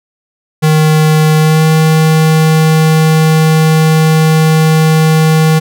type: tone with pitch glide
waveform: square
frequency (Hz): 155.56 to 158.01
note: D#3 to D#3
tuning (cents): 0 to +27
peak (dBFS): -6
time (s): 0.62-5.6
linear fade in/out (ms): 20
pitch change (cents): +27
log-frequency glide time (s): 1.39-1.64
effects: none